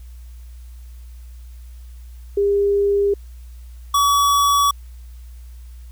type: tone pair in turn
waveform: sine / square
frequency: 402.7 / 1136.7 Hz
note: G4 / C#6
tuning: +47 / +43 cents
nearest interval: octave + tritone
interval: 1796 cents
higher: second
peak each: -14 dBFS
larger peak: neither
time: 2.37-3.14 / 3.94-4.71 s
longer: neither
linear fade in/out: 5 ms
effects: added 60 Hz sine -35 dBFS peak until 5.91 s + white hiss -56 dBFS RMS until 5.91 s